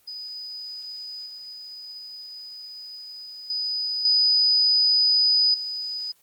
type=tone with level steps; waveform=sine; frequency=4978 Hz; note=D#8; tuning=in tune; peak=-32 / -35 / -24 / -16 / -27 dBFS; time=0.07-6.12 s; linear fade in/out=10 ms; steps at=1.26 / 3.5 / 4.05 / 5.54 s; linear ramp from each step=2 ms; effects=white hiss -61 dBFS RMS until 6.22 s + Opus 24 kbps